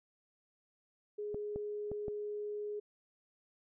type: tone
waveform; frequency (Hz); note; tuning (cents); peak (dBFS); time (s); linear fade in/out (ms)
sine; 416.9; G#4; +7; -37; 1.18-2.8; 10
type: clicks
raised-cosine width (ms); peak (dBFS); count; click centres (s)
2; -28; 4; 1.345 / 1.56 / 1.916 / 2.082
effects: none